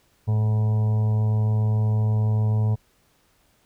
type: harmonic tone with a mistuned harmonic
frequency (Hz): 107.6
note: A2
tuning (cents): -38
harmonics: 1 / 2 / 4 / 5 / 6 / 7 / 8 / 9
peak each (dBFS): -18 / -33 / -38 / -44 / -44 / -44 / -48 / -44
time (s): 0.27-2.76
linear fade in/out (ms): 20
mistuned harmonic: 1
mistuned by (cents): +15
effects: pink hiss -63 dBFS RMS until 3.65 s

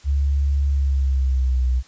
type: tone with pitch glide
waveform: sine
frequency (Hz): 70.2 to 62.9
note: C#2 to B1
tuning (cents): +22 to +32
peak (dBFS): -16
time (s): 0.04-1.83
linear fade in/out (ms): 50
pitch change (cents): -190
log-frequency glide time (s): 0.68-1.67
effects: white hiss -50 dBFS RMS until 1.87 s + resampled to 16000 Hz

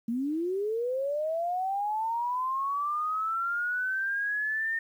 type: linear sweep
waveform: sine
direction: up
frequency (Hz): 223 to 1830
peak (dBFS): -27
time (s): 0.08-4.79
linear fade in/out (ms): 5
effects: 10-bit

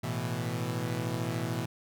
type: chord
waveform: sawtooth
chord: A suspended second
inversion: none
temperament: equal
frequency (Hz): 110 / 123.47 / 164.81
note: A2 / B2 / E3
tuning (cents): 0 / 0 / 0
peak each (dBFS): -32 / -30 / -32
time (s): 0.03-1.66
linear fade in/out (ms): 10
effects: none

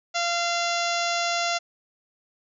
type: harmonic tone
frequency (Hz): 689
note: F5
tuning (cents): -24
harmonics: 1 / 2 / 3 / 4 / 5 / 6 / 7 / 8 / 9 / 10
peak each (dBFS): -27 / -30 / -32 / -33 / -34 / -35 / -35 / -36 / -37 / -37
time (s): 0.14-1.59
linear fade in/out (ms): 20
effects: none

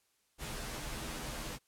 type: noise with comb filter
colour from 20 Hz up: pink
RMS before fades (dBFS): -41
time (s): 0.38-1.59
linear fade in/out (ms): 50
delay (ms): 11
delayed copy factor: -0.8
effects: white hiss -75 dBFS RMS until 1.67 s + low-pass 12000 Hz 12 dB/octave

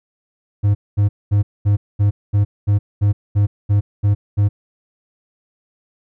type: tone bursts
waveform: triangle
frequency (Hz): 102.2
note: G#2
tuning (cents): -27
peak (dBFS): -9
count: 12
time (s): 0.63-4.49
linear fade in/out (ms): 20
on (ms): 120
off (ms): 220
effects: none

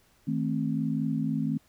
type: chord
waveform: sine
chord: A diminished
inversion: second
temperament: just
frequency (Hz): 158.4 / 220 / 264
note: Eb3 / A3 / C4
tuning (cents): +31 / 0 / +16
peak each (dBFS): -30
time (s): 0.27-1.58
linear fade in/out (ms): 10
effects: pink hiss -64 dBFS RMS until 1.68 s

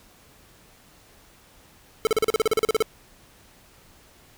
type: tone bursts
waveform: square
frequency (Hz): 440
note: A4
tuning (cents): 0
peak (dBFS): -18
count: 14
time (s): 2.05-2.824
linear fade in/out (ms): 0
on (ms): 20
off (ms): 38
effects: pink hiss -54 dBFS RMS until 4.37 s

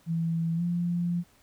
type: tone with pitch glide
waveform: sine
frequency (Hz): 165.3 to 173.62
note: E3 to F3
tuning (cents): +5 to -10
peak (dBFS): -25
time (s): 0.06-1.24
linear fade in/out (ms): 50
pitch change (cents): +85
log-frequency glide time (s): 0.56-0.62
effects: pink hiss -62 dBFS RMS until 1.42 s

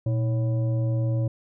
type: tone with frequency modulation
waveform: sine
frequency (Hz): 118.1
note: A#2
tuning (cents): +23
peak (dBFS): -21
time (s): 0.06-1.28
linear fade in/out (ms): 5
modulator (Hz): 436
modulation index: 0.42
effects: none

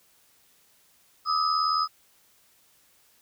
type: tone cluster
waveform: sine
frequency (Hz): 1199 / 1278 / 5040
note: D6 / D#6 / D#8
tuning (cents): +36 / +46 / +21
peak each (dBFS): -28 / -24 / -29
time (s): 1.25-1.88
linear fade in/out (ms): 50
effects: white hiss -62 dBFS RMS until 3.21 s

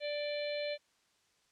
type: harmonic tone with a mistuned harmonic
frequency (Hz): 587.3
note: D5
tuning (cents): 0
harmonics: 1 / 3 / 4 / 5 / 6 / 7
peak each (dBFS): -35 / -49 / -44 / -50 / -49 / -45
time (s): 0-0.78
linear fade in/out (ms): 50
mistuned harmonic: 5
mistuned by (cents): +28
effects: white hiss -72 dBFS RMS until 1.51 s + low-pass 7000 Hz 12 dB/octave

